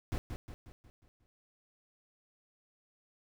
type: noise with echo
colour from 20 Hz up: brown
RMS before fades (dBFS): -34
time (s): 0.12-0.18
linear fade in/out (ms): 0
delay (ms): 180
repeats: 6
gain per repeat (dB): -6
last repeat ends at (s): 1.26
effects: none